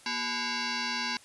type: tone with frequency modulation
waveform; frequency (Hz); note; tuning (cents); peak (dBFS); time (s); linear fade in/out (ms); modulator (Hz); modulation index
sine; 1480; F#6; 0; -29; 0.06-1.17; 2; 620; 6.1
effects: white hiss -55 dBFS RMS until 1.24 s + resampled to 24000 Hz